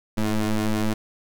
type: ring-modulated tone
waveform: 30% pulse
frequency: 107 Hz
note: A2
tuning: 48 cents flat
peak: -15 dBFS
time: 0.17-0.94 s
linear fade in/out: 10 ms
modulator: 110 Hz
effects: none